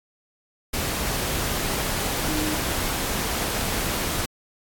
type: tone in noise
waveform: sine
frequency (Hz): 307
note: D#4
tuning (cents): -23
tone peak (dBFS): -26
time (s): 2.28-2.55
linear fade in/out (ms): 10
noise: pink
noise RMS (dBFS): -26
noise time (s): 0.73-4.26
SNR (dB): -3
effects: AAC 64 kbps